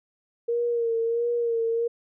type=tone with vibrato; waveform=sine; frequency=466.2 Hz; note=A#4; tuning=in tune; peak=-22 dBFS; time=0.48-1.88 s; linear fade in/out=10 ms; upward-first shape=sine; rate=1.5 Hz; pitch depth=39 cents each way; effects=none